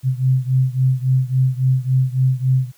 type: beating tone pair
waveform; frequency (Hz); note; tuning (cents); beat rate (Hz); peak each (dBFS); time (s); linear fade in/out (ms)
sine; 128.7 / 132.3; C3 / C3; -28 / +20; 3.6; -16 / -18; 0.03-2.72; 50
effects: white hiss -54 dBFS RMS until 2.77 s